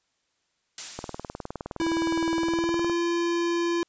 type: noise with exponential decay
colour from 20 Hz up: blue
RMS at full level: -28 dBFS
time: 0.78-1.66 s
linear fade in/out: 2 ms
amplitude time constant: 190 ms
type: click train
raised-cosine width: 1 ms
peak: -19 dBFS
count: 38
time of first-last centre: 0.99-2.897 s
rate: 19.4 Hz
type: tone with pitch glide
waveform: square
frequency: 329.6 to 341.6 Hz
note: E4 to F4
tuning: 0 to -38 cents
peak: -24 dBFS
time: 1.8-3.83 s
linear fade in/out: 0 ms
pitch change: +62 cents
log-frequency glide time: 2.35-2.88 s
effects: white hiss -73 dBFS RMS until 3.88 s + resampled to 16000 Hz